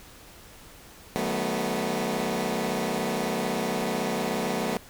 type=chord; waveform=15% pulse; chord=B dominant seventh; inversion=first; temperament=equal with one note detuned; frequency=155.56 / 189.21 / 220 / 246.9 Hz; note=D#3 / F#3 / A3 / B3; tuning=0 / +39 / 0 / 0 cents; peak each=-30 / -25 / -24 / -25 dBFS; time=1.16-4.77 s; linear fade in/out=0 ms; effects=pink hiss -49 dBFS RMS until 4.89 s